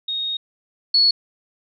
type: tone pair in turn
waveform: sine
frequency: 3729 / 4387 Hz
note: A#7 / C#8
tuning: 0 / -19 cents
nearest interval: minor third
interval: 281 cents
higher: second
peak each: -22 / -12 dBFS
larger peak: second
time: 0.08-0.37 / 0.94-1.11 s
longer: first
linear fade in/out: 5 ms
effects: none